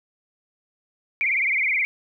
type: tone with vibrato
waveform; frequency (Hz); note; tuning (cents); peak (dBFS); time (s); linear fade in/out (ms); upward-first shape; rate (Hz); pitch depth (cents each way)
sine; 2217; C#7; 0; -19; 1.21-1.85; 0; triangle; 19; 170
effects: none